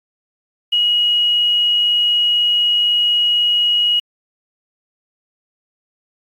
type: tone with quantisation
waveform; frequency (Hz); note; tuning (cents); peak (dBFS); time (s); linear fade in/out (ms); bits
sine; 2899; F#7; -36; -12; 0.72-4; 10; 7
effects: AAC 64 kbps